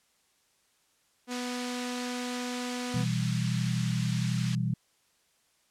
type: tone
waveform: sawtooth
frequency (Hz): 246.9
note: B3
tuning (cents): 0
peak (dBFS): -29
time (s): 1.27-3.06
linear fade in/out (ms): 50
type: band-pass noise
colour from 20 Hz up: white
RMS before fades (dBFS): -42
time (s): 1.31-4.55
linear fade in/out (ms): 0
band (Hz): 1400 to 5600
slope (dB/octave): 12
type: chord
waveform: sine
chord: E minor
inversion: second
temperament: equal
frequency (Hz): 123.47 / 164.81 / 196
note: B2 / E3 / G3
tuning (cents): 0 / 0 / 0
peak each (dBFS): -29 / -31 / -33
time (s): 2.94-4.74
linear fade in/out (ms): 5
effects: white hiss -69 dBFS RMS until 5.7 s + low-pass 10000 Hz 12 dB/octave